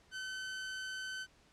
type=tone; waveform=sawtooth; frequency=1525 Hz; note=G6; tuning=48 cents flat; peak=-36 dBFS; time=0.11-1.27 s; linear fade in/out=50 ms; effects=pink hiss -66 dBFS RMS until 1.52 s + low-pass 7000 Hz 12 dB/octave